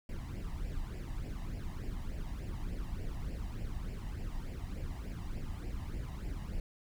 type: noise with flanger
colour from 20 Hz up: brown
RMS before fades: -39 dBFS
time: 0.09-6.6 s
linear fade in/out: 2 ms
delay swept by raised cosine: 0.39 to 1.07 ms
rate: 3.4 Hz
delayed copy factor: +0.7
effects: none